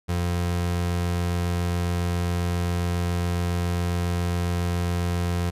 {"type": "tone", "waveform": "30% pulse", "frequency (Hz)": 87.31, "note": "F2", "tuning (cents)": 0, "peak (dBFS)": -20, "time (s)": [0.08, 5.51], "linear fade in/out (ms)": 20, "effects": ["resampled to 32000 Hz"]}